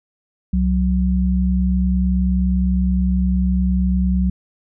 sine tone pair together, 65.47 / 185 Hz, C2 / F#3, +2 / 0 cents, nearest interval octave + tritone, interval 1798 cents, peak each -17 dBFS, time 0.53-4.3 s, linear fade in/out 5 ms, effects none

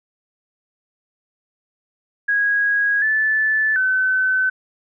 sine tone with pitch steps, 1650 / 1746 / 1520 Hz, G#6 / A6 / F#6, -12 / -14 / +46 cents, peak -15 dBFS, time 2.28-4.5 s, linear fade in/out 10 ms, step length 740 ms, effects none

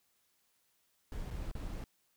brown noise with dropouts, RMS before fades -40 dBFS, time 1.12-1.84 s, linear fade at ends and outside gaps 1 ms, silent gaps 1.304-1.309 / 1.514-1.552 s, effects white hiss -75 dBFS RMS until 2.16 s

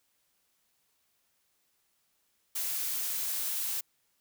blue noise, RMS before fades -33 dBFS, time 2.55-3.81 s, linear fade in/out 10 ms, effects white hiss -74 dBFS RMS until 4.2 s

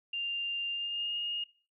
sine tone with pitch glide, 2794 to 2849 Hz, F7 to F7, 0 to +34 cents, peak -32 dBFS, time 0.13-1.44 s, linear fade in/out 5 ms, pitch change +34 cents, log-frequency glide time 0.71-1.16 s, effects noise-tail reverb RT60 0.4 s tail -19 dB re dry

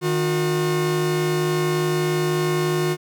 45% pulse tone pair together, 154.45 / 360 Hz, D#3 / F#4, -12 / -47 cents, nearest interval octave + minor third, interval 1465 cents, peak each -23 / -21 dBFS, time 0.01-2.97 s, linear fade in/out 50 ms, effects none

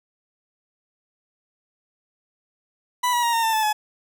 40% pulse tone with pitch steps, 987.8 / 963.6 / 939.9 / 916.9 / 894.4 / 872.4 / 851 Hz, B5 / B5 / A#5 / A#5 / A5 / A5 / G#5, 0 / -43 / +14 / -29 / +28 / -15 / +42 cents, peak -18 dBFS, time 3.03-3.73 s, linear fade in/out 10 ms, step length 100 ms, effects none

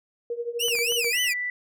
sine tone with tremolo, 473 Hz, A#4, 25 cents sharp, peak -24 dBFS, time 0.3-1.12 s, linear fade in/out 2 ms, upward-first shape triangle, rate 12 Hz, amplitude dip 90%
sawtooth tone with vibrato, 2635 Hz, E7, 1 cent flat, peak -20 dBFS, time 0.59-1.34 s, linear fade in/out 20 ms, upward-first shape sine, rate 3.6 Hz, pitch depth 240 cents each way
clicks, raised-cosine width 0.5 ms, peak -26 dBFS, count 5, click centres 0.683 / 0.753 / 0.789 / 0.922 / 1.045 s
sine tone, 1975.5 Hz, B6, in tune, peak -26 dBFS, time 1.13-1.5 s, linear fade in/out 2 ms
effects none

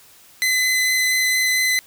sawtooth tone with vibrato, 2026 Hz, B6, 44 cents sharp, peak -13 dBFS, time 0.42-1.79 s, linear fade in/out 0 ms, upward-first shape triangle, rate 4.4 Hz, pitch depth 9 cents each way, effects white hiss -49 dBFS RMS until 1.86 s

